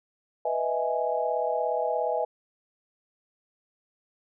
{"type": "chord", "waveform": "sine", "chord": "E major seventh", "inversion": "second", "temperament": "equal", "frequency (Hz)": [493.9, 622.3, 659.3, 830.6], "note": ["B4", "D#5", "E5", "G#5"], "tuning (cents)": [0, 0, 0, 0], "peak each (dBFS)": -30, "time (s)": [0.45, 2.25], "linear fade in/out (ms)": 5, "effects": []}